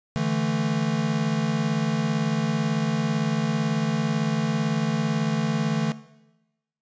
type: chord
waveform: square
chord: D suspended second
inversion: none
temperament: equal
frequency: 146.83 / 164.81 / 220 Hz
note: D3 / E3 / A3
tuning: 0 / 0 / 0 cents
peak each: -28 dBFS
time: 0.16-5.92 s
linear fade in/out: 0 ms
effects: noise-tail reverb RT60 1.0 s tail -17 dB re dry + resampled to 16000 Hz